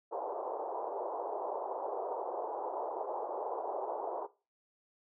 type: band-pass noise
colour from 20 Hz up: white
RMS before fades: -38 dBFS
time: 0.11-4.27 s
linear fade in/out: 20 ms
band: 380 to 940 Hz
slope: 48 dB/octave
effects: noise-tail reverb RT60 0.3 s tail -18 dB re dry